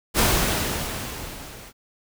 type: noise with level ramp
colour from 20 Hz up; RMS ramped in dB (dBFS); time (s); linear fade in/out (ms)
pink; -17 to -43; 0.14-1.73; 50
effects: none